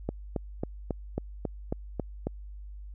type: click train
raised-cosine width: 2 ms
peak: -16 dBFS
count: 9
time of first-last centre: 0.09-2.27 s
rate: 3.67 Hz
effects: added 50 Hz sine -40 dBFS peak until 2.94 s